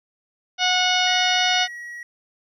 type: harmonic tone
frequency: 731 Hz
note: F#5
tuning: 21 cents flat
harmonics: 1 / 2 / 3 / 4 / 5 / 6 / 7 / 8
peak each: -23 / -25 / -25 / -23 / -25 / -31 / -30 / -31 dBFS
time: 0.58-1.68 s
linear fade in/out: 50 ms
type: tone with pitch glide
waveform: triangle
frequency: 1900 to 1913.2 Hz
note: A#6 to A#6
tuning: +33 to +44 cents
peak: -31 dBFS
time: 1.07-2.03 s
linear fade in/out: 2 ms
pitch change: +11 cents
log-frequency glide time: 1.3-1.68 s
effects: none